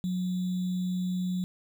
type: tone with sample-and-hold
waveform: sine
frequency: 182.2 Hz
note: F#3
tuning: 26 cents flat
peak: -27 dBFS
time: 0.04-1.44 s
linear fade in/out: 0 ms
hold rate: 3675 Hz
effects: none